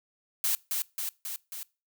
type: noise with echo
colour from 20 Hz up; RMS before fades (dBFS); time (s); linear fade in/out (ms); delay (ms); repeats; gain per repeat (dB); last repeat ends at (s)
blue; -27; 0.44-0.55; 0; 270; 4; -3; 1.63
effects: noise-tail reverb RT60 0.3 s tail -23 dB re dry